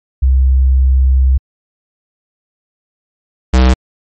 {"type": "tone pair in turn", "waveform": ["sine", "square"], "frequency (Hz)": [65.41, 63.62], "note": ["C2", "C2"], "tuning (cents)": [0, -48], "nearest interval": "unison", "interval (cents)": 48, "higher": "first", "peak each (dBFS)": -6, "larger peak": "neither", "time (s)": [[0.22, 1.38], [3.53, 3.74]], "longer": "first", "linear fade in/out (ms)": 10, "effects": ["MP3 32 kbps"]}